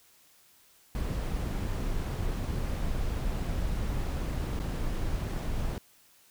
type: noise with dropouts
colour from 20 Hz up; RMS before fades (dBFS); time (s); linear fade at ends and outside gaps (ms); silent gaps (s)
brown; -31; 0.95-5.78; 1; 4.592-4.6
effects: white hiss -61 dBFS RMS until 6.3 s